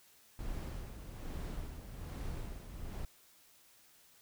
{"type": "noise with tremolo", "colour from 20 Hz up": "brown", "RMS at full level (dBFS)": -40, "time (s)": [0.39, 3.05], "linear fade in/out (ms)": 2, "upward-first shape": "sine", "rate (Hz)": 1.2, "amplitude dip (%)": 60, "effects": ["white hiss -64 dBFS RMS until 4.21 s"]}